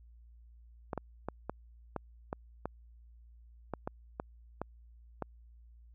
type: clicks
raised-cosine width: 1 ms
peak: -21 dBFS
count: 12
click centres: 0.932 / 0.977 / 1.286 / 1.496 / 1.963 / 2.329 / 2.656 / 3.737 / 3.875 / 4.199 / 4.616 / 5.223 s
effects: added 58 Hz sine -54 dBFS peak until 5.94 s